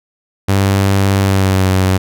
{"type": "tone with pitch glide", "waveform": "sawtooth", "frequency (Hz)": [98, 94.01], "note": ["G2", "F#2"], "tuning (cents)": [0, 28], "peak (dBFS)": -6, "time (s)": [0.48, 1.98], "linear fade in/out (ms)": 10, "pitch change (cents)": -72, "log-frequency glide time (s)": [1.19, 1.69], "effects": []}